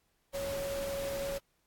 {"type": "tone in noise", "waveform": "sine", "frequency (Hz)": 555, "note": "C#5", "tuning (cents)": 2, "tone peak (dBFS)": -34, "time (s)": [0.33, 1.39], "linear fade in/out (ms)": 20, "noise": "pink", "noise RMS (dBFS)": -42, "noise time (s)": [0.33, 1.39], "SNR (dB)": 5, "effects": ["pink hiss -75 dBFS RMS until 1.66 s", "AAC 64 kbps"]}